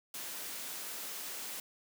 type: noise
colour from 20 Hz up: white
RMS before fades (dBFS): -42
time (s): 0.14-1.6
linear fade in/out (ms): 2
effects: high-pass 200 Hz 12 dB/octave

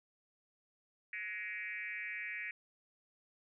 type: tone with frequency modulation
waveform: sine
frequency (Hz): 2093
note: C7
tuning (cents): 0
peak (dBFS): -39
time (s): 1.13-2.51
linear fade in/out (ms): 2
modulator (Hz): 204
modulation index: 1.8
effects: none

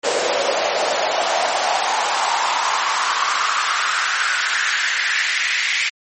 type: noise with high-pass filter sweep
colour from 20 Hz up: pink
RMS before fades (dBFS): -19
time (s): 0.03-5.9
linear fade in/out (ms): 20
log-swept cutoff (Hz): 500 to 2200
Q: 4
effects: MP3 32 kbps

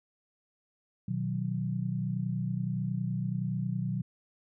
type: chord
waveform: sine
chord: B major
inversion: none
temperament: equal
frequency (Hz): 123.47 / 155.56 / 185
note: B2 / D#3 / F#3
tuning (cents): 0 / 0 / 0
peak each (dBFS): -33 / -35 / -33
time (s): 1.08-4.02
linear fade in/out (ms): 5
effects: none

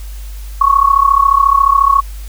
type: tone with amplitude modulation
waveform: sine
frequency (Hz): 1108.7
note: C#6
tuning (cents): 0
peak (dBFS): -3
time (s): 0.61-2.01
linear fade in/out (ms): 5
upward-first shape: sine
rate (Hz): 34.2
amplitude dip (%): 85
effects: added 50 Hz sine -24 dBFS peak until 2.28 s + white hiss -40 dBFS RMS until 2.28 s

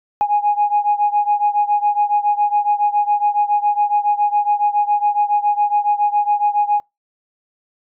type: beating tone pair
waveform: sine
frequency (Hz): 826 / 833.2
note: G#5 / G#5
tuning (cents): -10 / +5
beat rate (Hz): 7.2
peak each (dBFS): -15 / -17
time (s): 0.21-6.8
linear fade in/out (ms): 0
effects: noise-tail reverb RT60 0.2 s tail -25 dB re dry + tanh soft clip ceiling -7 dBFS

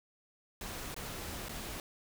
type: noise with dropouts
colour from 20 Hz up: pink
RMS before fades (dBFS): -42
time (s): 0.61-1.8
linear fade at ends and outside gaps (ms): 1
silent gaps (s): 0.944-0.964 / 1.485-1.493
effects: none

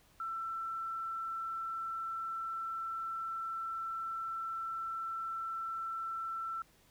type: tone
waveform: sine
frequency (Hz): 1338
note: E6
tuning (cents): +25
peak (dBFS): -36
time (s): 0.2-6.62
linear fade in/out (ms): 2
effects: pink hiss -66 dBFS RMS until 6.9 s

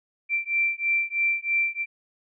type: beating tone pair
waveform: sine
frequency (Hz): 2349 / 2352.1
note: D7 / D7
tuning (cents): 0 / +2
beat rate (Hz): 3.1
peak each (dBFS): -25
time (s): 0.29-1.86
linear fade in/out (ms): 50
effects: none

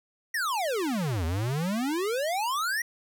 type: exponential two-way sweep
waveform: square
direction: down then up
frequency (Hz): 1948 to 78 to 1948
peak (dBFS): -27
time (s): 0.34-2.82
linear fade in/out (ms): 5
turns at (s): 1.25
effects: none

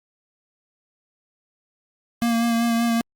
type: tone with vibrato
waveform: square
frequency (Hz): 232.5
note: A#3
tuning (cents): -4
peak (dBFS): -19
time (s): 2.22-3.01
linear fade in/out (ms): 0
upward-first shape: sine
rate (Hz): 5.2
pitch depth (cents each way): 21
effects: Opus 48 kbps

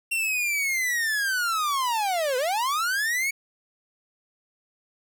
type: linear two-way sweep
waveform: 45% pulse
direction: down then up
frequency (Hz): 2746 to 489 to 2258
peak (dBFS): -23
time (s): 0.11-3.31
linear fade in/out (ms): 10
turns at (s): 2.37
effects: none

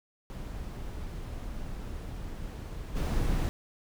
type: noise with level steps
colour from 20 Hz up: brown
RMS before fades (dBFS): -38 / -28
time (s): 0.3-3.49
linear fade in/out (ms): 0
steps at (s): 2.95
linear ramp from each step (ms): 20
effects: none

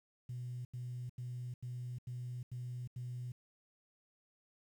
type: tone bursts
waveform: sine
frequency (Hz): 123.47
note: B2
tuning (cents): 0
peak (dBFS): -39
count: 7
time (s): 0.29-3.32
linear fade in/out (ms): 5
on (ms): 360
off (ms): 85
effects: tanh soft clip ceiling -36 dBFS + 11-bit

